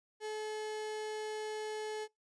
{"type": "tone", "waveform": "35% pulse", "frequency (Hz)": 429.6, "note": "A4", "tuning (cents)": -41, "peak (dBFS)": -36, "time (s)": [0.2, 2.08], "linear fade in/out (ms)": 50, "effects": ["noise-tail reverb RT60 0.2 s tail -26 dB re dry", "resampled to 22050 Hz"]}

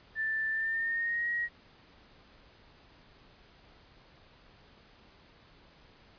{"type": "tone with pitch glide", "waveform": "sine", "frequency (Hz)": [1768, 1894.9], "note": ["A6", "A#6"], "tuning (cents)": [8, 28], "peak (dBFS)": -29, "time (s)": [0.15, 1.49], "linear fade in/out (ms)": 50, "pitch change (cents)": 120, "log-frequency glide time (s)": [0.5, 1.29], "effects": ["pink hiss -59 dBFS RMS until 6.18 s", "resampled to 11025 Hz"]}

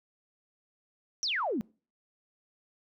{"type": "exponential sweep", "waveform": "sine", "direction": "down", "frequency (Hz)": [6030, 196.4], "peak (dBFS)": -28, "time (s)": [1.23, 1.61], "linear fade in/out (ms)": 0, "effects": ["noise-tail reverb RT60 0.4 s tail -26 dB re dry"]}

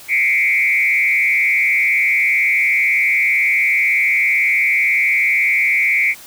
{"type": "tone with frequency modulation", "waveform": "sine", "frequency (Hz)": 2217, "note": "C#7", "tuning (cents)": 0, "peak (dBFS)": -12, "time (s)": [0.08, 6.15], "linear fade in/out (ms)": 50, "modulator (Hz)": 138, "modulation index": 1.2, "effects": ["white hiss -39 dBFS RMS until 6.26 s"]}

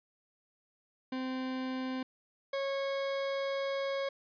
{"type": "tone pair in turn", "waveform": "40% pulse", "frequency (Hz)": [259, 548.8], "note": ["C4", "C#5"], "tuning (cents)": [-17, -17], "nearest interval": "octave + minor second", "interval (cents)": 1300, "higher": "second", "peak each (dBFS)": [-33, -31], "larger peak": "second", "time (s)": [[1.12, 2.03], [2.53, 4.09]], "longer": "second", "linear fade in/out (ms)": 5, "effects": ["resampled to 11025 Hz"]}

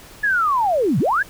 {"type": "linear two-way sweep", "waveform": "sine", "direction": "down then up", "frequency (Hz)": [1730, 114, 1730], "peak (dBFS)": -15, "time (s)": [0.23, 1.23], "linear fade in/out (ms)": 10, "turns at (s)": 0.99, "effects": ["pink hiss -43 dBFS RMS until 1.29 s"]}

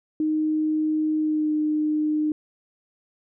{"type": "tone with pitch glide", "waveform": "sine", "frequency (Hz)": [309.7, 304.9], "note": ["D#4", "D#4"], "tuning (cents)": [-8, -35], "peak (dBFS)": -20, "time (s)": [0.2, 2.32], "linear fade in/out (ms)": 2, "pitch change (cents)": -27, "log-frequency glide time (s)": [1.18, 1.52], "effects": []}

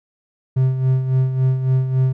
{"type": "tone with tremolo", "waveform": "triangle", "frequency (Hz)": 130.5, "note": "C3", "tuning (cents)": -4, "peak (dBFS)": -10, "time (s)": [0.56, 2.13], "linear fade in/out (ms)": 10, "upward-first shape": "sine", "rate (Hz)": 3.6, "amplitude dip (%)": 60, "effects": []}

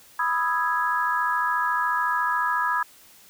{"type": "chord", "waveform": "sine", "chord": "E major seventh", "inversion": "second", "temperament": "equal", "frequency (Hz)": [987.8, 1244.5, 1318.5, 1661.2], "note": ["B5", "D#6", "E6", "G#6"], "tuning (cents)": [0, 0, 0, 0], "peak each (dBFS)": [-25, -27, -31, -26], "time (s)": [0.19, 2.83], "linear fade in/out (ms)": 5, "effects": ["white hiss -52 dBFS RMS until 3.29 s"]}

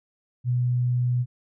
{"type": "tone", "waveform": "sine", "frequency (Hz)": 123.47, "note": "B2", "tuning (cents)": 0, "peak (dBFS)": -20, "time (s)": [0.44, 1.26], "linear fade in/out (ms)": 50, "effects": []}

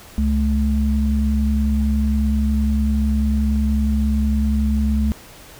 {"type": "tone pair together", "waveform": "sine", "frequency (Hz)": [68.1, 215.2], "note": ["C#2", "A3"], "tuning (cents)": [-30, -38], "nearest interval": "octave + minor sixth", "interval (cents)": 1992, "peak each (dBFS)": [-17, -19], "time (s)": [0.18, 5.12], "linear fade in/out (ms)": 0, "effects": ["pink hiss -42 dBFS RMS until 5.59 s"]}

